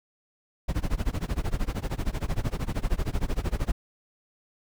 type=noise with tremolo; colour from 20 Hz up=brown; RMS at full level=-24 dBFS; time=0.68-3.72 s; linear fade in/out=10 ms; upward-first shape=sine; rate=13 Hz; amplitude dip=95%; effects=none